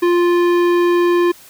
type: tone with tanh clipping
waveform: sine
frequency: 349.2 Hz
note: F4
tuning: in tune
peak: -13 dBFS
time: 0.02-1.32 s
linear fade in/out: 10 ms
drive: 16 dB
effects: white hiss -43 dBFS RMS until 1.49 s